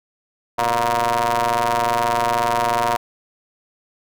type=ring-modulated tone; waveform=sawtooth; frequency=116.54 Hz; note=A#2; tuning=in tune; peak=-10 dBFS; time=0.58-2.97 s; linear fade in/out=10 ms; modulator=827 Hz; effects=none